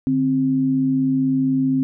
sine tone pair together, 148 / 263.7 Hz, D3 / C4, +14 / +14 cents, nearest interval minor seventh, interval 1000 cents, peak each -25 / -16 dBFS, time 0.07-1.83 s, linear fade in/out 0 ms, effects none

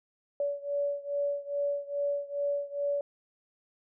sine beating tone pair, 570 / 572.4 Hz, C#5 / D5, +48 / -45 cents, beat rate 2.4 Hz, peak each -31 / -33 dBFS, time 0.4-3.01 s, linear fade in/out 2 ms, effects none

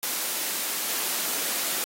white high-pass noise, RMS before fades -28 dBFS, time 0.03-1.84 s, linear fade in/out 0 ms, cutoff 200 Hz, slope 24 dB/octave, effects AAC 48 kbps

